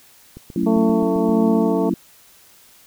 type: click train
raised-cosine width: 3 ms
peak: -23 dBFS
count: 8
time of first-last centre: 0.37-1.292 s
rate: 7.59 Hz
type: chord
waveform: sine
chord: F# minor seventh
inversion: none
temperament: just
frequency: 185 / 222 / 277.5 / 333 Hz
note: F#3 / A3 / C#4 / E4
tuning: 0 / +16 / +2 / +18 cents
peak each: -23 dBFS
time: 0.56-1.94 s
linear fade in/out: 2 ms
type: harmonic tone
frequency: 223.5 Hz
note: A3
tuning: 27 cents sharp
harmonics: 1 / 2 / 3 / 4 / 5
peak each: -20 / -21 / -26 / -29 / -35 dBFS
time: 0.66-1.9 s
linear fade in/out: 10 ms
effects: white hiss -50 dBFS RMS until 2.86 s